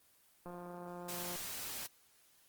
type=click train; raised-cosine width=1 ms; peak=-34 dBFS; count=159; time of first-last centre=0.46-1.358 s; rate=176 Hz
type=noise; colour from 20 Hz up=white; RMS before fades=-43 dBFS; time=1.08-1.87 s; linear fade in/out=10 ms
effects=white hiss -68 dBFS RMS until 2.48 s + Opus 24 kbps